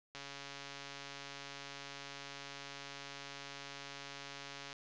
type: click train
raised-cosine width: 0.2 ms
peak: -29 dBFS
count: 642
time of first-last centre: 0.15-4.729 s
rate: 140 Hz
effects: resampled to 16000 Hz + 11-bit